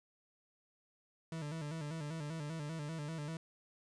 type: tone with vibrato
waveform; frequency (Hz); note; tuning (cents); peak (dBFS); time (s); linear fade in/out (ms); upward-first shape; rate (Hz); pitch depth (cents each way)
40% pulse; 154.8; D#3; -9; -39; 1.32-3.37; 2; square; 5.1; 87
effects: resampled to 22050 Hz + 11-bit